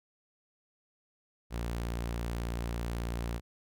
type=tone; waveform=sawtooth; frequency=58.27 Hz; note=A#1; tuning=in tune; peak=-29 dBFS; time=1.5-3.41 s; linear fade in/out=50 ms; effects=none